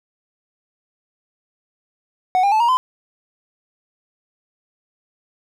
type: tone with pitch steps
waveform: triangle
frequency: 740 / 802.3 / 869.9 / 943.2 / 1022.6 Hz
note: F#5 / G5 / A5 / A#5 / C6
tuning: 0 / +40 / -20 / +20 / -40 cents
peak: -11 dBFS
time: 2.35-2.77 s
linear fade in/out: 0 ms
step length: 84 ms
effects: none